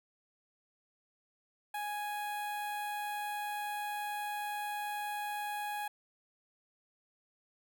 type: tone with notch filter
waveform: sawtooth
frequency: 830.6 Hz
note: G#5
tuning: in tune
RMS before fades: -38 dBFS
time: 1.74-5.88 s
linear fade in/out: 5 ms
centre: 5500 Hz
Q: 0.86
effects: none